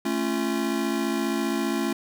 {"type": "chord", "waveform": "square", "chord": "A augmented", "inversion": "none", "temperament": "just", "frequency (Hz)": [220, 275, 343.8], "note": ["A3", "C#4", "E#4"], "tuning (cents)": [0, -14, -27], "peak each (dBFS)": -29, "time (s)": [0.05, 1.93], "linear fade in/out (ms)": 5, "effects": []}